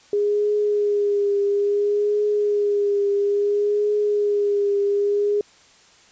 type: tone with vibrato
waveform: sine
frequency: 410 Hz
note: G#4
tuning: 22 cents flat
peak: -17 dBFS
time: 0.13-5.41 s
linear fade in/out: 2 ms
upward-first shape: triangle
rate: 0.59 Hz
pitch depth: 34 cents each way
effects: white hiss -52 dBFS RMS until 6.11 s + resampled to 16000 Hz